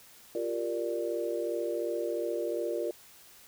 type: chord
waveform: sine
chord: G minor seventh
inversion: third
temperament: equal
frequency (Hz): 349.2 / 392 / 466.2 / 587.3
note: F4 / G4 / Bb4 / D5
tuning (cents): 0 / 0 / 0 / 0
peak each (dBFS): -34 / -40 / -34 / -35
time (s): 0.35-2.91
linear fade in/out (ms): 2
effects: white hiss -55 dBFS RMS until 3.47 s